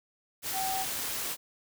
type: tone in noise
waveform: sine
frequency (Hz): 764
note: G5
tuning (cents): -45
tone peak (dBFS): -31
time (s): 0.52-0.86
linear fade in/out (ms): 50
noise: white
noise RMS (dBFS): -34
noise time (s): 0.42-1.37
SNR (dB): 0
effects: none